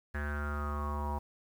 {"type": "tone with low-pass filter sweep", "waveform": "square", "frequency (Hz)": 73.42, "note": "D2", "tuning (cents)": 0, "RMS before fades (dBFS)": -35, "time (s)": [0.14, 1.19], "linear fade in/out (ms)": 10, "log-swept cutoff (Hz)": [1700, 910], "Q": 9.1, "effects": ["10-bit"]}